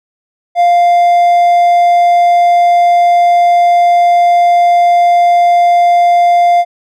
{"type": "tone", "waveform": "triangle", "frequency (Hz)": 698.5, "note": "F5", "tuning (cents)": 0, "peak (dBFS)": -3, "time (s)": [0.55, 6.65], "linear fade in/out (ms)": 50, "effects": []}